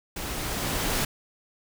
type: noise with level ramp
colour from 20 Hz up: pink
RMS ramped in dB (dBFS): -34 to -25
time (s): 0.16-1.05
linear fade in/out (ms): 5
effects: none